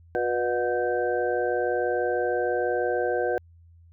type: tone cluster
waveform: sine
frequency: 361.5 / 487.7 / 608 / 729 / 1555 Hz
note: F#4 / B4 / D#5 / F#5 / G6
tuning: -40 / -22 / -40 / -26 / -14 cents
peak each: -29 / -26 / -31 / -30 / -33 dBFS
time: 0.15-3.38 s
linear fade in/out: 0 ms
effects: added 84 Hz sine -50 dBFS peak until 3.92 s